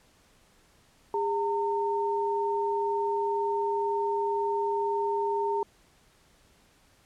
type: tone pair together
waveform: sine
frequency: 405.8 / 911 Hz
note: G#4 / A#5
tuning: -40 / -40 cents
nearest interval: octave + major second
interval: 1400 cents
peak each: -28 dBFS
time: 1.14-5.63 s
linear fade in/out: 2 ms
effects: pink hiss -62 dBFS RMS until 7.05 s + low-pass 11000 Hz 12 dB/octave